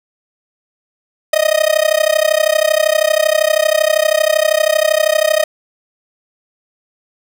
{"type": "tone with amplitude modulation", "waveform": "45% pulse", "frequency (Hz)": 622.3, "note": "D#5", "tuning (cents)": 0, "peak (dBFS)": -7, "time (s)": [1.33, 5.44], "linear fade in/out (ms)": 5, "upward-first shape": "sine", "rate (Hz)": 32.7, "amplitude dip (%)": 95, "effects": []}